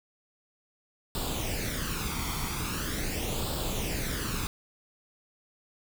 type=noise with flanger; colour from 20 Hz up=pink; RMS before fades=-32 dBFS; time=1.15-4.47 s; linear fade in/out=0 ms; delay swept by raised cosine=0.24 to 0.9 ms; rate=0.42 Hz; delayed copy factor=+0.65; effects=none